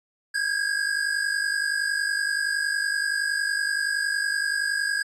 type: tone pair together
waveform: square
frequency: 1600.3 / 1651 Hz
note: G6 / G#6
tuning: +35 / -11 cents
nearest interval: minor second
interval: 54 cents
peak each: -28 / -26 dBFS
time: 0.34-5.03 s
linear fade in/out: 10 ms
effects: resampled to 24000 Hz